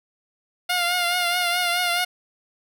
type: tone with vibrato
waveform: 10% pulse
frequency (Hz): 707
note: F5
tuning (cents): +21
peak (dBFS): -12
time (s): 0.69-2.05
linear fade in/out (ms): 10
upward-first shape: triangle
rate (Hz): 4.7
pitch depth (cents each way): 47
effects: none